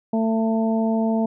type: harmonic tone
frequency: 223.4 Hz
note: A3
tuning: 27 cents sharp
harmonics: 1 / 2 / 3 / 4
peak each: -19 / -28 / -26 / -32 dBFS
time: 0.13-1.26 s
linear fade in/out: 5 ms
effects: none